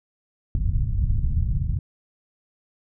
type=low-pass noise; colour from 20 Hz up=pink; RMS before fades=-22 dBFS; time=0.55-1.79 s; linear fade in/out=2 ms; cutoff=130 Hz; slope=24 dB/octave; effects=none